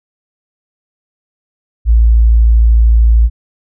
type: tone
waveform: sine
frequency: 56.6 Hz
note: A1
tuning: 50 cents sharp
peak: -4 dBFS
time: 1.85-3.3 s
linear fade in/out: 50 ms
effects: none